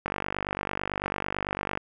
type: click train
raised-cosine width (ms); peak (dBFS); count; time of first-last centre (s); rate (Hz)
0.5; -13; 85; 0.06-1.774; 49
effects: none